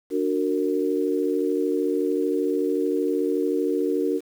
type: chord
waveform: sine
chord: D augmented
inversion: none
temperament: just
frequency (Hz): 293.7 / 367.1 / 458.9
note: D4 / F#4 / A#4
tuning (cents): 0 / -14 / -27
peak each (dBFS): -25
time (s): 0.1-4.21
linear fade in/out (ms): 50
effects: 8-bit